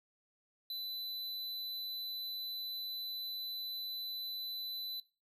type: tone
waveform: square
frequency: 4002 Hz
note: B7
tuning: 22 cents sharp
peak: -39 dBFS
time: 0.7-5 s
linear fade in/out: 2 ms
effects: noise-tail reverb RT60 0.3 s tail -19 dB re dry